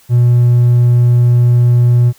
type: tone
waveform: triangle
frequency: 121.2 Hz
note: B2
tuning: 32 cents flat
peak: -3 dBFS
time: 0.09-2.13 s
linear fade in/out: 50 ms
effects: tanh soft clip ceiling 0 dBFS + white hiss -47 dBFS RMS until 2.18 s